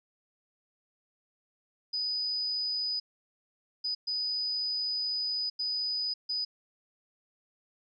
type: tone bursts at uneven times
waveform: sine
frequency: 4978 Hz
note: D#8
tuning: in tune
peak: -29 dBFS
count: 5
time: 1.93-3 / 3.84-3.95 / 4.07-5.5 / 5.59-6.14 / 6.29-6.45 s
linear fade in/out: 10 ms
effects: none